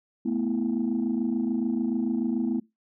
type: chord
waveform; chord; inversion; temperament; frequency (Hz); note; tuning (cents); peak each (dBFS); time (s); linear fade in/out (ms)
sine; A suspended second; none; equal; 220 / 246.9 / 329.6; A3 / B3 / E4; 0 / 0 / 0; -27 / -26 / -29; 0.25-2.6; 10
effects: noise-tail reverb RT60 0.2 s tail -22 dB re dry + tanh soft clip ceiling -18 dBFS